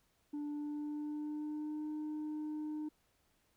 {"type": "tone with pitch glide", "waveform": "sine", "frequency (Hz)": [293.7, 304.6], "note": ["D4", "D#4"], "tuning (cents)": [0, -37], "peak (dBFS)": -35, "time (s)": [0.33, 2.89], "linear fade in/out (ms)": 10, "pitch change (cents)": 63, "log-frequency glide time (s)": [0.47, 1.89], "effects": ["tanh soft clip ceiling -37 dBFS", "pink hiss -75 dBFS RMS until 3.56 s"]}